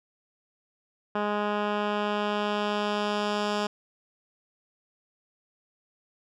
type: tone with low-pass filter sweep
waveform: 10% pulse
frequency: 207.7 Hz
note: G#3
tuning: in tune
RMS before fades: -28 dBFS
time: 1.15-3.67 s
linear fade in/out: 5 ms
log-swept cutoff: 1900 to 5400 Hz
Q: 1.1
effects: none